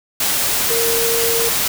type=tone in noise; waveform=sine; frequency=462.2 Hz; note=A#4; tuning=15 cents flat; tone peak=-19 dBFS; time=0.7-1.49 s; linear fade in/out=5 ms; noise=white; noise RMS=-18 dBFS; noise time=0.2-1.68 s; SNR=-4 dB; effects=none